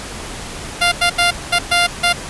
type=tone bursts at uneven times; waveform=10% pulse; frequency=698.5 Hz; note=F5; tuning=in tune; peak=-3 dBFS; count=6; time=0.81-0.92 / 1.01-1.1 / 1.18-1.31 / 1.52-1.59 / 1.71-1.87 / 2.03-2.13 s; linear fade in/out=10 ms; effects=pink hiss -29 dBFS RMS until 2.29 s + resampled to 24000 Hz